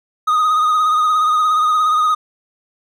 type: tone with vibrato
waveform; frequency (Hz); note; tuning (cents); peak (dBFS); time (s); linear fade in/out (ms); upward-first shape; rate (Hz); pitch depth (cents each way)
triangle; 1244.5; D#6; 0; -10; 0.27-2.15; 10; sine; 17; 39
effects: none